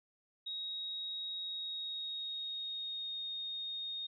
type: tone with pitch glide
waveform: sine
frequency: 3785 to 3707 Hz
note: A#7 to A#7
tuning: +26 to -10 cents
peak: -38 dBFS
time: 0.46-4.07 s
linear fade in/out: 10 ms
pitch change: -36 cents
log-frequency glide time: 1.29-3.22 s
effects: none